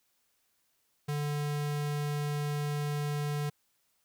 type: tone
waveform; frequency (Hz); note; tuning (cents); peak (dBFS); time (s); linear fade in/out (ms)
square; 146.83; D3; 0; -31; 1.08-3.5; 10
effects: white hiss -74 dBFS RMS until 4.04 s